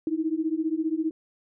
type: beating tone pair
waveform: sine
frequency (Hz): 311.1 / 326.1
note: D#4 / E4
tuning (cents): 0 / -19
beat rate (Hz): 15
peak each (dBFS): -27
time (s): 0.07-1.11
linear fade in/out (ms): 2
effects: none